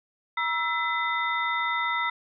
sine tone cluster, 954 / 1327 / 2016 / 3637 Hz, A#5 / E6 / B6 / A#7, +40 / +11 / +35 / -43 cents, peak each -30 / -29 / -28 / -36 dBFS, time 0.37-2.1 s, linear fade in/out 5 ms, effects none

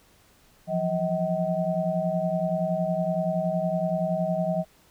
sine tone cluster, 168.6 / 179.3 / 635 / 757 Hz, E3 / F3 / D#5 / F#5, +39 / +46 / +35 / +39 cents, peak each -30 / -29 / -26 / -34 dBFS, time 0.67-4.65 s, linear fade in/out 50 ms, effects pink hiss -59 dBFS RMS until 4.9 s

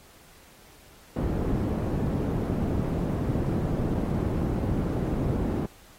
white low-pass noise, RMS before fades -27 dBFS, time 1.16-5.66 s, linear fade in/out 5 ms, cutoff 260 Hz, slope 12 dB/octave, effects pink hiss -54 dBFS RMS until 5.98 s + AAC 48 kbps

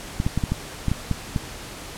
clicks, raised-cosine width 5 ms, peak -9 dBFS, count 9, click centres 0.201 / 0.265 / 0.376 / 0.438 / 0.52 / 0.883 / 0.916 / 1.113 / 1.362 s, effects pink hiss -37 dBFS RMS until 1.97 s + low-pass 11000 Hz 12 dB/octave

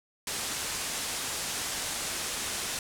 white low-pass noise, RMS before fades -34 dBFS, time 0.27-2.79 s, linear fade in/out 2 ms, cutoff 10000 Hz, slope 24 dB/octave, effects none

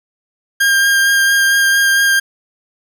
40% pulse tone with vibrato, 1605 Hz, G6, 40 cents sharp, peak -9 dBFS, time 0.6-2.2 s, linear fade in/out 10 ms, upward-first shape sine, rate 4.4 Hz, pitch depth 13 cents each way, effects none

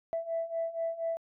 sine beating tone pair, 659.3 / 663.5 Hz, E5 / E5, 0 / +11 cents, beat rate 4.2 Hz, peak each -35 / -32 dBFS, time 0.13-1.17 s, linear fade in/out 0 ms, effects tanh soft clip ceiling -24 dBFS

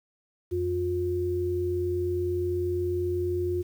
sine tone pair together, 89.15 / 356.6 Hz, F2 / F4, +36 / +36 cents, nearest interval 2 octaves, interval 2400 cents, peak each -31 / -26 dBFS, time 0.51-3.63 s, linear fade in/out 20 ms, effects 9-bit

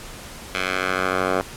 10% pulse tone with band-pass filter sweep, 93.1 Hz, F#2, 11 cents sharp, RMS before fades -23 dBFS, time 0.55-1.41 s, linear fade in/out 0 ms, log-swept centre 2400 to 870 Hz, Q 1.3, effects pink hiss -38 dBFS RMS until 1.56 s + low-pass 12000 Hz 12 dB/octave

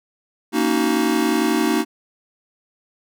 square chord, D# minor seventh, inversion second, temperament just, 233.3 / 280 / 311.1 / 373.4 Hz, A#3 / C#4 / D#4 / F#4, +2 / +18 / 0 / +16 cents, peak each -23 / -25 / -21 / -24 dBFS, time 0.52-1.85 s, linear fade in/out 50 ms, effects none

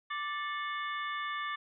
harmonic tone with a mistuned harmonic, 587.3 Hz, D5, in tune, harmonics 2 / 3 / 4 / 5 / 6, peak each -36 / -39 / -43 / -49 / -45 dBFS, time 0.1-1.56 s, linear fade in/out 10 ms, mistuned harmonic 4, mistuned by -130 cents, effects none

